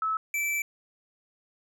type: tone pair in turn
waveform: sine / square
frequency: 1300 / 2324 Hz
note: E6 / D7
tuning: -24 / -19 cents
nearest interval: minor seventh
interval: 1005 cents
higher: second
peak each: -25 / -27 dBFS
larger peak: first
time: 0.02-0.17 / 0.34-0.62 s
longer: second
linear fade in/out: 2 ms
effects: none